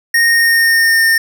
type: tone with pitch glide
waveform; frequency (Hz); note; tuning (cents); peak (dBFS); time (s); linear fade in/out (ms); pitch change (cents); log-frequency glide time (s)
square; 1854 to 1817.9; A#6 to A#6; -10 to -44; -9; 0.14-1.18; 5; -34; 0.28-1.04
effects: none